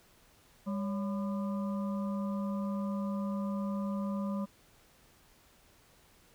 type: harmonic tone with a mistuned harmonic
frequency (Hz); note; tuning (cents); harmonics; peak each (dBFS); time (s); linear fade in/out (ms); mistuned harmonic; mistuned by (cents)
200.8; G3; +42; 1 / 3 / 5 / 6; -32 / -42 / -46 / -48; 0.66-4.46; 20; 3; -120
effects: pink hiss -63 dBFS RMS until 6.34 s